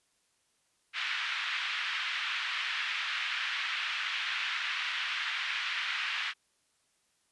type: band-pass noise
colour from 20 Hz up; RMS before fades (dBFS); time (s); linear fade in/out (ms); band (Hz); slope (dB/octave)
white; -34; 0.93-6.34; 50; 1300 to 3200; 24
effects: white hiss -73 dBFS RMS until 7.31 s + resampled to 24000 Hz